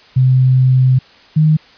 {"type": "tone pair in turn", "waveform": "sine", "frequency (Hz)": [129.3, 155.05], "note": ["C3", "D#3"], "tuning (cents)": [-20, -6], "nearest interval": "minor third", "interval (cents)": 314, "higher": "second", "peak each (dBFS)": -7, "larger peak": "neither", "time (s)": [[0.16, 0.99], [1.36, 1.57]], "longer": "first", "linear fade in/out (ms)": 10, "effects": ["white hiss -44 dBFS RMS until 1.77 s", "resampled to 11025 Hz"]}